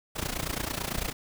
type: noise with amplitude modulation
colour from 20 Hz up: pink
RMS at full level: -29 dBFS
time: 0.15-1.13 s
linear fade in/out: 20 ms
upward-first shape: sine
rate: 29 Hz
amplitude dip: 85%
effects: none

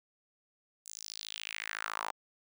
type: tone with high-pass filter sweep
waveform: sawtooth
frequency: 53.9 Hz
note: A1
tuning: 35 cents flat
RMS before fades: -41 dBFS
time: 0.85-2.12 s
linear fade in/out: 20 ms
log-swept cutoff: 7600 to 860 Hz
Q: 3.3
effects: none

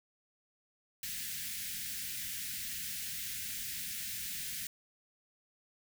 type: band-stop noise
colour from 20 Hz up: white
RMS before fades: -40 dBFS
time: 1.03-4.67 s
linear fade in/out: 2 ms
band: 240 to 1600 Hz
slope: 48 dB/octave
effects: none

